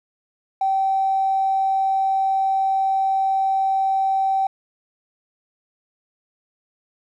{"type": "tone", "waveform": "triangle", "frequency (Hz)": 773, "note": "G5", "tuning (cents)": -24, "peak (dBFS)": -13, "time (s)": [0.61, 4.47], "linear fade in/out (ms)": 5, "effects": ["tanh soft clip ceiling -15 dBFS"]}